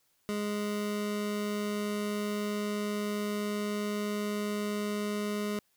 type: tone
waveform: 25% pulse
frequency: 207.7 Hz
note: G#3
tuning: in tune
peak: -27 dBFS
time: 0.29-5.59 s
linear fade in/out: 0 ms
effects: white hiss -72 dBFS RMS until 5.76 s